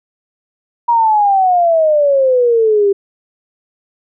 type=exponential sweep; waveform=sine; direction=down; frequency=957 to 392 Hz; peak=-8 dBFS; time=0.88-2.93 s; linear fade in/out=10 ms; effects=none